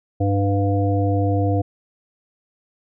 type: harmonic tone with a mistuned harmonic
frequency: 99.3 Hz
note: G2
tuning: 23 cents sharp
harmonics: 1 / 3 / 5 / 7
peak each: -18 / -23 / -25 / -26 dBFS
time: 0.2-1.62 s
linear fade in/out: 10 ms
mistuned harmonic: 7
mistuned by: +15 cents
effects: none